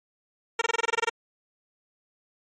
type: tone bursts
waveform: 10% pulse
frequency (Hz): 460.3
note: A#4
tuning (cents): -22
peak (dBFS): -13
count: 11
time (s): 0.59-1.095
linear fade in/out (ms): 5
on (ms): 25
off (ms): 23
effects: low-pass 6000 Hz 12 dB/octave + MP3 48 kbps